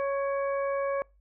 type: harmonic tone with a mistuned harmonic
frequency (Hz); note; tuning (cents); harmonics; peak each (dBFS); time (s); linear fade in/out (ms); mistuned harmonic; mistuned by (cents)
554.4; C#5; 0; 1 / 2 / 3 / 4; -27 / -34 / -41 / -44; 0-1.02; 0; 4; +37
effects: noise-tail reverb RT60 0.3 s tail -26 dB re dry + added 50 Hz sine -59 dBFS peak until 1.2 s